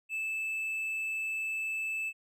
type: tone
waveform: triangle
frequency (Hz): 2627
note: E7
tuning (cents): -7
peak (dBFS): -30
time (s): 0.09-2.13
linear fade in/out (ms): 50
effects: none